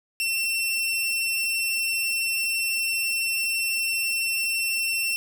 sawtooth tone, 2703 Hz, E7, 43 cents sharp, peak -20 dBFS, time 0.2-5.16 s, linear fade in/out 0 ms, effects none

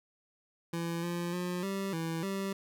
25% pulse tone with pitch steps, 168.4 / 173.1 / 178.6 / 195.3 / 164 / 195 Hz, E3 / F3 / F3 / G3 / E3 / G3, +37 / -15 / +39 / -6 / -9 / -9 cents, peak -29 dBFS, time 0.73-2.53 s, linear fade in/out 5 ms, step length 300 ms, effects none

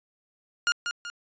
sawtooth tone with echo, 1417 Hz, F6, 25 cents sharp, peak -17 dBFS, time 0.67-0.72 s, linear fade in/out 0 ms, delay 190 ms, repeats 2, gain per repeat -7 dB, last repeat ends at 1.1 s, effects resampled to 16000 Hz

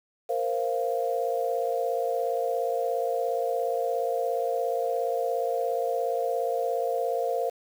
sine chord, Bb suspended second, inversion none, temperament equal with one note detuned, 466.2 / 523.3 / 692.8 Hz, Bb4 / C5 / F5, 0 / 0 / -14 cents, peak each -29 dBFS, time 0.29-7.5 s, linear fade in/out 10 ms, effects 8-bit

